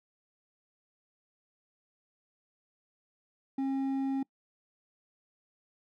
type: tone with hard clipping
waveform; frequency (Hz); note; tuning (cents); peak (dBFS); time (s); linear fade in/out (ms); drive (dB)
sine; 270; C#4; -45; -30; 3.58-4.23; 5; 5
effects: noise-tail reverb RT60 0.1 s tail -25 dB re dry